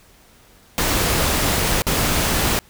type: noise with dropouts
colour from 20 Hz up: pink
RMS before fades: -19 dBFS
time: 0.78-2.59 s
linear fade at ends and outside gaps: 0 ms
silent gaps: 1.82-1.868 s
effects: pink hiss -51 dBFS RMS until 2.69 s